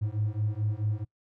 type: beating tone pair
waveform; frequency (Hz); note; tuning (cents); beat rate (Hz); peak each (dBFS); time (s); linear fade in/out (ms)
triangle; 103.83 / 108.43; G#2 / A2; 0 / -25; 4.6; -27; 0.01-1.05; 20
effects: noise-tail reverb RT60 0.1 s tail -24 dB re dry + tanh soft clip ceiling -19 dBFS